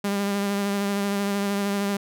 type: tone with vibrato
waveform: sawtooth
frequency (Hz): 200.6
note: G3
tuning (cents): +40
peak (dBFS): -19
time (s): 0.04-1.97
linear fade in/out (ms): 5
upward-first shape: sine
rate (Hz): 13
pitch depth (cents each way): 21
effects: none